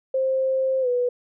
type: tone with pitch glide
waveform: sine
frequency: 527 to 491.7 Hz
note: C5 to B4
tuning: +12 to -8 cents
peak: -19 dBFS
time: 0.14-1.09 s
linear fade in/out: 5 ms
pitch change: -120 cents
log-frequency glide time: 0.81-0.88 s
effects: none